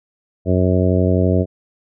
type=harmonic tone; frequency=91.8 Hz; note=F#2; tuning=13 cents flat; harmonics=1 / 2 / 3 / 4 / 5 / 6 / 7; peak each=-16 / -19 / -21 / -22 / -23 / -24 / -24 dBFS; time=0.45-1.46 s; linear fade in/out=50 ms; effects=none